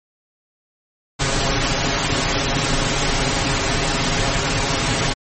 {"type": "noise with comb filter", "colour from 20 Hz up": "pink", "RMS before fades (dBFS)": -19, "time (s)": [1.19, 5.14], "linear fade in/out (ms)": 20, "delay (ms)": 7.3, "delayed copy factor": 0.7, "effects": ["MP3 32 kbps"]}